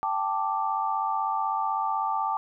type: chord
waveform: sine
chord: G suspended second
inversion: none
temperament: equal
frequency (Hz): 784 / 880 / 1174.7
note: G5 / A5 / D6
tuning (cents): 0 / 0 / 0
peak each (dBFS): -30 / -28 / -29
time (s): 0.03-2.37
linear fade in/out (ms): 0
effects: none